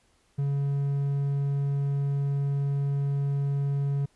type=tone; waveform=triangle; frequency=140.4 Hz; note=C#3; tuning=22 cents sharp; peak=-22 dBFS; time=0.38-4.06 s; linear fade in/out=10 ms; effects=pink hiss -66 dBFS RMS until 4.15 s + resampled to 24000 Hz